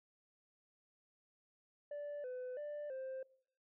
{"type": "tone with pitch steps", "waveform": "sine", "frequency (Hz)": [583, 504, 590, 525], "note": ["D5", "B4", "D5", "C5"], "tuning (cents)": [-13, 35, 8, 6], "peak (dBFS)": -39, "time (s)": [1.91, 3.23], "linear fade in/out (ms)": 5, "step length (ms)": 330, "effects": ["noise-tail reverb RT60 0.6 s tail -24 dB re dry", "tanh soft clip ceiling -41 dBFS"]}